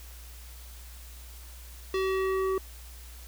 square tone with low-pass filter sweep, 381.2 Hz, G4, 48 cents flat, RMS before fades -28 dBFS, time 1.94-2.58 s, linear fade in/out 2 ms, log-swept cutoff 4000 to 1100 Hz, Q 1.2, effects added 60 Hz sine -44 dBFS peak until 3.27 s + white hiss -51 dBFS RMS until 3.27 s

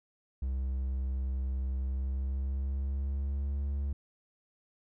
triangle tone with pitch glide, 65.5 to 70.2 Hz, C2 to C#2, +2 to +22 cents, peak -28 dBFS, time 0.42-3.93 s, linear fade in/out 5 ms, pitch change +120 cents, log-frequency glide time 1.77-3.62 s, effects none

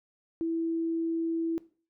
sine tone, 329.6 Hz, E4, in tune, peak -27 dBFS, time 0.41-1.58 s, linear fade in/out 0 ms, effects noise-tail reverb RT60 0.4 s tail -19 dB re dry

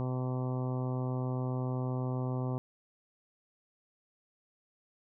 harmonic tone, 127.6 Hz, C3, 43 cents flat, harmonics 1 / 2 / 3 / 4 / 5 / 6 / 7 / 8 / 9, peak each -32 / -38 / -42 / -44 / -46 / -48 / -49 / -50 / -51 dBFS, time 0-2.58 s, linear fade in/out 0 ms, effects none

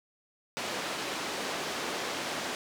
pink band-pass noise, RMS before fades -35 dBFS, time 0.57-2.55 s, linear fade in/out 0 ms, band 310 to 6100 Hz, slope 12 dB/octave, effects none

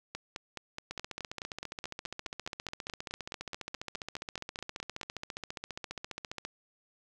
two click trains, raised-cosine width 0.2 ms, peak -21 / -21 dBFS, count 24 / 83, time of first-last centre 0.15-5.013 / 0.91-6.451 s, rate 4.73 / 14.8 Hz, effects none

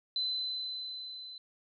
sine tone with level ramp, 4034 Hz, B7, 36 cents sharp, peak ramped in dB -29 to -44 dBFS, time 0.16-1.38 s, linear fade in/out 2 ms, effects none

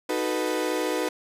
35% pulse chord, B dominant seventh, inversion first, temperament equal, 311.1 / 370 / 440 / 493.9 Hz, D#4 / F#4 / A4 / B4, 0 / 0 / 0 / 0 cents, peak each -28 / -29 / -31 / -27 dBFS, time 0.09-1.09 s, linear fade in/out 5 ms, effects resampled to 32000 Hz

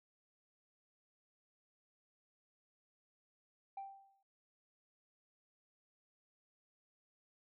sine tone with exponential decay, 784 Hz, G5, in tune, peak -39 dBFS, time 3.77-4.23 s, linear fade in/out 5 ms, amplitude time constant 99 ms, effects noise-tail reverb RT60 0.1 s tail -20 dB re dry + tanh soft clip ceiling -40 dBFS

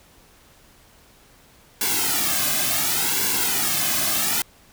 white noise with flanger, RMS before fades -22 dBFS, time 1.81-4.42 s, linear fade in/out 2 ms, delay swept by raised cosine 1.6 to 2.18 ms, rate 0.7 Hz, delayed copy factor -0.9, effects pink hiss -53 dBFS RMS until 4.72 s

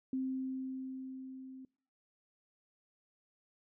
sine tone with level ramp, 261.9 Hz, C4, 2 cents sharp, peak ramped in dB -32 to -47 dBFS, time 0.13-1.65 s, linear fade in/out 2 ms, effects noise-tail reverb RT60 0.5 s tail -25 dB re dry

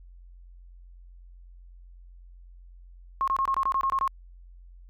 sine tone bursts, 1079 Hz, C#6, 47 cents flat, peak -22 dBFS, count 10, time 3.21-4.077 s, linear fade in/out 0 ms, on 66 ms, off 23 ms, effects added 44 Hz sine -46 dBFS peak until 4.89 s

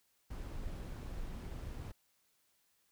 brown noise, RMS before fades -43 dBFS, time 0.3-1.92 s, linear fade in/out 10 ms, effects white hiss -75 dBFS RMS until 2.91 s

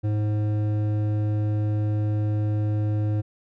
triangle tone with hard clipping, 105.7 Hz, G#2, 31 cents sharp, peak -23 dBFS, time 0.03-3.22 s, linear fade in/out 20 ms, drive 14 dB, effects none

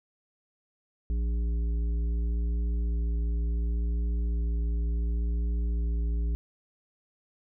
harmonic tone with a mistuned harmonic, 57.9 Hz, A#1, 11 cents flat, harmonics 1 / 3 / 5 / 7, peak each -25 / -41 / -46 / -49 dBFS, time 1.1-6.35 s, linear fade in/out 0 ms, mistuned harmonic 1, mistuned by -21 cents, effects none

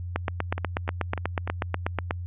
two click trains, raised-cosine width 0.5 ms, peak -16 / -10 dBFS, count 4 / 17, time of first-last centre 0.58-1.476 / 0.16-2.109 s, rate 3.35 / 8.21 Hz, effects added 88 Hz sine -31 dBFS peak until 2.26 s + resampled to 8000 Hz

